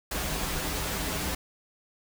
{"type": "noise with comb filter", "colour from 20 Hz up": "pink", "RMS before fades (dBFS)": -31, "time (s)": [0.11, 1.35], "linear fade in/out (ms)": 5, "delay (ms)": 8.7, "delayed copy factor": -0.6, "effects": []}